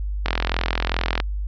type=click train; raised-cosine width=0.3 ms; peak=-5 dBFS; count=41; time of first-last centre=0.26-1.201 s; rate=42.5 Hz; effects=added 50 Hz sine -23 dBFS peak until 1.47 s + resampled to 16000 Hz